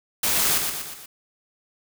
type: noise with echo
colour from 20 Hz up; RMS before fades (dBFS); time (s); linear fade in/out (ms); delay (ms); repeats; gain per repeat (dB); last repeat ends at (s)
white; -22; 0.23-0.58; 5; 120; 4; -5; 1.06
effects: none

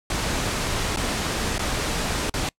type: noise with dropouts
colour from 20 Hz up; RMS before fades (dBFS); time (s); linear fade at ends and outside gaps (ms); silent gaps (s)
pink; -25; 0.1-2.49; 2; 0.962-0.971 / 1.582-1.592 / 2.297-2.339
effects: noise-tail reverb RT60 0.1 s tail -26 dB re dry + low-pass 9000 Hz 12 dB/octave

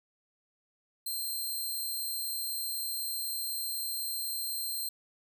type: tone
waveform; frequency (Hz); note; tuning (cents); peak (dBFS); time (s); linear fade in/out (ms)
10% pulse; 4158; C8; -12; -26; 1.06-4.89; 5
effects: none

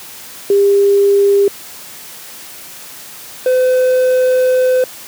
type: tone pair in turn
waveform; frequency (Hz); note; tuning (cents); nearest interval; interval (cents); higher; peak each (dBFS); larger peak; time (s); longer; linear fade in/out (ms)
sine / triangle; 400.6 / 509.9; G4 / C5; +38 / -45; major third; 417; second; -7; neither; 0.5-1.48 / 3.46-4.84; second; 2
effects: white hiss -33 dBFS RMS until 5.07 s + high-pass 100 Hz 12 dB/octave

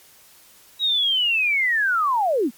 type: linear sweep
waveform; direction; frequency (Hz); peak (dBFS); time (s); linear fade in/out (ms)
sine; down; 3860 to 202.3; -17; 0.79-2.51; 50
effects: white hiss -51 dBFS RMS until 2.57 s + MP3 96 kbps

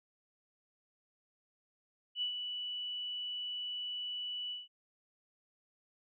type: tone with ADSR envelope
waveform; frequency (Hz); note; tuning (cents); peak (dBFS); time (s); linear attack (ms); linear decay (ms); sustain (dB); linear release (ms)
sine; 2960; F#7; 0; -31; 2.15-4.68; 68; 100; -6; 170
effects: none

